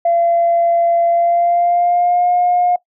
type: tone with pitch glide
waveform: sine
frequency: 683 to 713.2 Hz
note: F5 to F5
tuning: -39 to +36 cents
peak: -10 dBFS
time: 0.05-2.76 s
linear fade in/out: 5 ms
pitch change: +75 cents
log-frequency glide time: 1.07-2.3 s
effects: noise-tail reverb RT60 0.1 s tail -20 dB re dry + tanh soft clip ceiling -6 dBFS